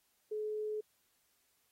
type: tone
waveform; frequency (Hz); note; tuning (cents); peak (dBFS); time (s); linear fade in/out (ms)
sine; 427; G#4; +48; -35; 0.31-0.81; 10
effects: white hiss -75 dBFS RMS until 1.71 s + AAC 48 kbps